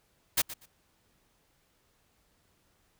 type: noise with echo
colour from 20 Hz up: white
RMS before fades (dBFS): -25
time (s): 0.37-0.42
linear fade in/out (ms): 10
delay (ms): 120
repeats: 2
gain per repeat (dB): -15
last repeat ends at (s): 0.66
effects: pink hiss -70 dBFS RMS until 2.99 s